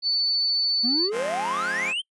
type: tone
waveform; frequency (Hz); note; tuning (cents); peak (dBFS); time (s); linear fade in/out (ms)
sine; 4493; C#8; +23; -20; 0.02-1.1; 50
type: exponential sweep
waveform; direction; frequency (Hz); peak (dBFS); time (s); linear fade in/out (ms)
triangle; up; 224.6 to 3221; -23; 0.83-2.02; 20
type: chord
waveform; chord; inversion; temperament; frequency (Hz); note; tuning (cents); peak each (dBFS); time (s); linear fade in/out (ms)
5% pulse; F minor; none; just; 174.61 / 209.5 / 261.9; F3 / Ab3 / C4; 0 / +15 / +2; -25 / -24 / -26; 1.11-1.94; 50
effects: noise-tail reverb RT60 0.1 s tail -25 dB re dry + resampled to 24000 Hz